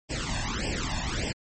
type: noise with flanger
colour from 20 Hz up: pink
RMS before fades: -30 dBFS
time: 0.09-1.33 s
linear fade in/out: 20 ms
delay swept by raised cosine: 0.38 to 1.15 ms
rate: 1.7 Hz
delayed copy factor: +0.95
effects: MP3 32 kbps